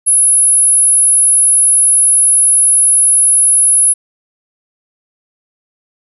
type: tone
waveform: sine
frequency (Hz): 10570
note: E9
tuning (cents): +4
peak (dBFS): -6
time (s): 0.06-3.94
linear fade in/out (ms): 20
effects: none